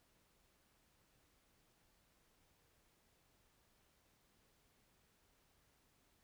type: silence
effects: pink hiss -75 dBFS RMS until 6.23 s